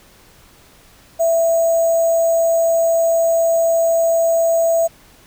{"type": "tone with sample-and-hold", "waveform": "sine", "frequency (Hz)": 663, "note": "E5", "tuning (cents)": 10, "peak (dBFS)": -12, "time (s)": [1.19, 4.88], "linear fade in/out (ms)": 20, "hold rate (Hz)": 7350, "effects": ["pink hiss -48 dBFS RMS until 5.26 s"]}